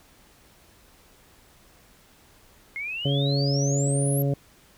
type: exponential sweep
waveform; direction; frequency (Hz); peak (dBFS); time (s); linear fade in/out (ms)
sine; up; 2119 to 11850; -29; 2.76-4.22; 0
type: harmonic tone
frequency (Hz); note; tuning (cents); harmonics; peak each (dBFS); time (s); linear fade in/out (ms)
140; C#3; +18; 1 / 2 / 3 / 4 / 5; -22 / -30 / -32 / -31 / -41; 3.05-4.34; 5
effects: pink hiss -56 dBFS RMS until 4.77 s